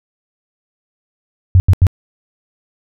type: tone bursts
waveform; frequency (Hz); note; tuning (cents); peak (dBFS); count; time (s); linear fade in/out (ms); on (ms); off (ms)
sine; 92.5; F#2; 0; -4; 3; 1.55-1.868; 0; 50; 84
effects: none